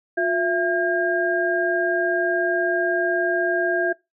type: tone cluster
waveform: sine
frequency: 355.8 / 669 / 1614 Hz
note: F4 / E5 / G#6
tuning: +32 / +25 / -50 cents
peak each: -23 dBFS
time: 0.17-3.93 s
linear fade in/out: 10 ms
effects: noise-tail reverb RT60 0.2 s tail -22 dB re dry